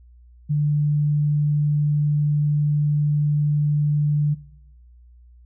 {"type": "tone", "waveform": "sine", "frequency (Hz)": 147.9, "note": "D3", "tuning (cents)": 13, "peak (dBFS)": -17, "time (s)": [0.49, 4.35], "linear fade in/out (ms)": 20, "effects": ["noise-tail reverb RT60 0.8 s tail -19 dB re dry", "added 60 Hz sine -46 dBFS peak until 5.45 s"]}